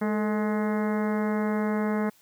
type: harmonic tone with a mistuned harmonic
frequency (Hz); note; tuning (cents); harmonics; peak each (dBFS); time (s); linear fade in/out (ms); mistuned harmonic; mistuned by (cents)
211.2; G#3; +29; 1 / 2 / 3 / 4 / 5 / 6 / 7 / 8 / 9 / 10; -25 / -31 / -35 / -37 / -39 / -41 / -42 / -43 / -44 / -45; 0.01-2.1; 10; 2; +53
effects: white hiss -60 dBFS RMS until 2.21 s